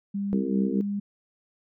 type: tone with pitch glide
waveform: sine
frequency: 200 to 202.3 Hz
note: G3 to G#3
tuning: +35 to -45 cents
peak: -26 dBFS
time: 0.14-1 s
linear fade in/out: 10 ms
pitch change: +20 cents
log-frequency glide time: 0.65-0.71 s
type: harmonic tone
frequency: 65.41 Hz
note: C2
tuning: in tune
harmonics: 3 / 4 / 5 / 6 / 7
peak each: -28 / -30 / -32 / -34 / -35 dBFS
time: 0.33-0.81 s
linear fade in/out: 0 ms
effects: none